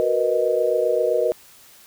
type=chord; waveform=sine; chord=B major seventh; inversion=second; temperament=equal; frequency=370 / 466.2 / 493.9 / 622.3 Hz; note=F#4 / A#4 / B4 / D#5; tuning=0 / 0 / 0 / 0 cents; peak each=-26 / -22 / -22 / -22 dBFS; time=0-1.32 s; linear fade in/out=0 ms; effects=white hiss -49 dBFS RMS until 1.86 s